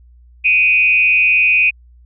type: tone with frequency modulation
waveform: sine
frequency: 2489 Hz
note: D#7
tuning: in tune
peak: -9 dBFS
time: 0.44-1.71 s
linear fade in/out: 20 ms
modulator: 181 Hz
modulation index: 0.68
effects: added 60 Hz sine -42 dBFS peak until 2.05 s